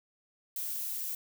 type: noise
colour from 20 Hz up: violet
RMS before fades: -36 dBFS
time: 0.56-1.15 s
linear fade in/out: 2 ms
effects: none